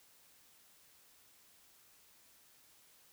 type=silence; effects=white hiss -65 dBFS RMS until 3.12 s